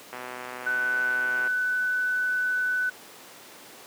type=click train; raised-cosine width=0.5 ms; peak=-21 dBFS; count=169; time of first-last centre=0.13-1.474 s; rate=125 Hz
type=tone; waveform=sine; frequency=1498 Hz; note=F#6; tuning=21 cents sharp; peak=-23 dBFS; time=0.66-2.9 s; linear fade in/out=10 ms
effects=pink hiss -46 dBFS RMS until 3.86 s + high-pass 300 Hz 12 dB/octave